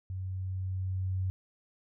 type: tone with level ramp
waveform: sine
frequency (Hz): 93.7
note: F#2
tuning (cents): +22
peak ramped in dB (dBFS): -34 to -28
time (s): 0.1-1.3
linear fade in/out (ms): 0
effects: none